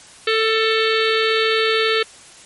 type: harmonic tone with a mistuned harmonic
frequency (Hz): 443.2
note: A4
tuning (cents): +13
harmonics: 1 / 3 / 4 / 5 / 6 / 7 / 8 / 9 / 10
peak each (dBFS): -18 / -23 / -24 / -25 / -26 / -26 / -27 / -28 / -28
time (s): 0.27-2.03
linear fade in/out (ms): 5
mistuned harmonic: 9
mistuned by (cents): -50
effects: white hiss -43 dBFS RMS until 2.45 s + MP3 48 kbps